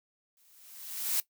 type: noise with exponential growth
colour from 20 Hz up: blue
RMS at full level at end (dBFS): -27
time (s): 0.37-1.2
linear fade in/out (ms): 1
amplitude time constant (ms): 180
effects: noise-tail reverb RT60 0.1 s tail -18 dB re dry